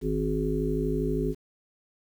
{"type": "harmonic tone", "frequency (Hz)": 52.5, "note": "G#1", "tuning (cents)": 19, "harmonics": [1, 3, 5, 7, 8], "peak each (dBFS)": [-31, -31, -31, -31, -31], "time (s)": [0.01, 1.35], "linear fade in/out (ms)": 50, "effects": ["9-bit"]}